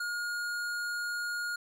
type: tone with tanh clipping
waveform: sine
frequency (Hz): 1429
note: F6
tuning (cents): +39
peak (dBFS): -34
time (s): 0-1.56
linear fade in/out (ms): 5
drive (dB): 17
effects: none